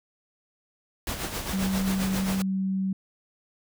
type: noise with tremolo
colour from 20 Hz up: pink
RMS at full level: -30 dBFS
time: 1.07-2.42 s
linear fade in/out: 2 ms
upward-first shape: sine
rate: 7.5 Hz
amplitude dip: 55%
type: tone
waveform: sine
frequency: 191.2 Hz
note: G3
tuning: 43 cents flat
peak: -24 dBFS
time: 1.53-2.93 s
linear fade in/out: 5 ms
effects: none